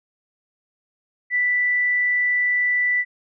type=tone; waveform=sine; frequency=1975.5 Hz; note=B6; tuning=in tune; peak=-17 dBFS; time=1.3-3.05 s; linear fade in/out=50 ms; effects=none